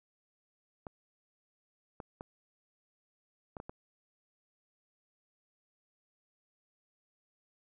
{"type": "clicks", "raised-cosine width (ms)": 1, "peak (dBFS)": -28, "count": 6, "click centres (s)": [0.868, 2.002, 2.209, 3.568, 3.601, 3.695], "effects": []}